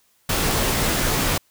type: noise with comb filter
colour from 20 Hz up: pink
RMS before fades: -21 dBFS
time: 0.29-1.38 s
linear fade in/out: 5 ms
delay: 17 ms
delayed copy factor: -0.5
effects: white hiss -62 dBFS RMS until 1.5 s